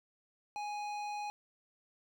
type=tone with hard clipping; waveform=sine; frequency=830.6 Hz; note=G#5; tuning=in tune; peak=-39 dBFS; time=0.56-1.3 s; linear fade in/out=0 ms; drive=13 dB; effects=none